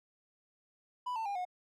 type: tone with pitch steps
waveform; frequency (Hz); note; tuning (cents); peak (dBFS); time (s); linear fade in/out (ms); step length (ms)
triangle; 991 / 893.1 / 804.9 / 725.5; B5 / A5 / G5 / F#5; +6 / +26 / +46 / -34; -32; 1.06-1.452; 10; 98
effects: none